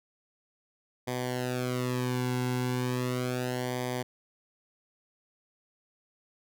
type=tone with flanger; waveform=sawtooth; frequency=125.4 Hz; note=B2; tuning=27 cents sharp; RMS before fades=-31 dBFS; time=1.07-4.03 s; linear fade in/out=10 ms; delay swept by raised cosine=0.73 to 1.66 ms; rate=0.36 Hz; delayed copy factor=-0.9; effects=none